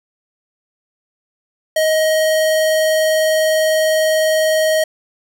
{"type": "tone with vibrato", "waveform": "square", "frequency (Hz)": 629, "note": "D#5", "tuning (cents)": 19, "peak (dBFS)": -13, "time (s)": [1.76, 4.84], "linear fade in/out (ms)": 5, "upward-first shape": "sine", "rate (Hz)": 20, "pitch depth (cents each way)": 9, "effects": []}